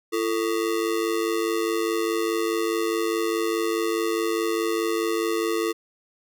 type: ring-modulated tone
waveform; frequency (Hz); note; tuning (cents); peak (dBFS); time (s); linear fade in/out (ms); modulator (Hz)
square; 392; G4; 0; -20; 0.12-5.73; 20; 52.4
effects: none